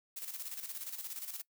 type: noise with tremolo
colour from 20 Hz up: blue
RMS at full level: -41 dBFS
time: 0.16-1.42 s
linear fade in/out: 10 ms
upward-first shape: square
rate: 17 Hz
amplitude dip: 60%
effects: noise-tail reverb RT60 0.1 s tail -22 dB re dry